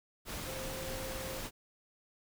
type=tone in noise; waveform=sine; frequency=526 Hz; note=C5; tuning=9 cents sharp; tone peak=-43 dBFS; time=0.44-1.43 s; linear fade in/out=50 ms; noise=pink; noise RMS=-41 dBFS; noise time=0.25-1.51 s; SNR=-5 dB; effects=none